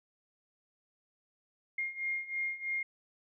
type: beating tone pair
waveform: sine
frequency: 2126 / 2129.1 Hz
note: C7 / C7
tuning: +27 / +30 cents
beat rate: 3.1 Hz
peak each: -38 / -35 dBFS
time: 1.78-2.83 s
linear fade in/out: 5 ms
effects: none